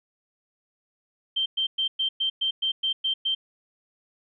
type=tone bursts; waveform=sine; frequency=3136 Hz; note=G7; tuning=in tune; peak=-22 dBFS; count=10; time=1.36-3.35 s; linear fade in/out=10 ms; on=100 ms; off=110 ms; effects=none